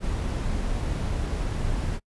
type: noise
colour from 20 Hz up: brown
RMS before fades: -27 dBFS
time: 0-2 s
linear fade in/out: 50 ms
effects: noise-tail reverb RT60 0.1 s tail -25 dB re dry + resampled to 24000 Hz